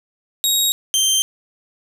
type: tone pair in turn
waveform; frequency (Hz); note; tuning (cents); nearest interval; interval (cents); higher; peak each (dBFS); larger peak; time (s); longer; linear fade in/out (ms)
20% pulse; 3784 / 3141; A#7 / G7; +25 / +3; minor third; 322; first; -9 / -9; neither; 0.44-0.72 / 0.94-1.22; neither; 0
effects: none